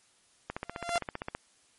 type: click train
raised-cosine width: 0.5 ms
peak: -19 dBFS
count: 14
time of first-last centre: 0.5-1.35 s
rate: 15.3 Hz
type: tone with exponential growth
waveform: sawtooth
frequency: 690 Hz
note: F5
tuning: 21 cents flat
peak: -20 dBFS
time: 0.65-0.98 s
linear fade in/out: 1 ms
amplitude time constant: 70 ms
effects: white hiss -65 dBFS RMS until 1.78 s + MP3 48 kbps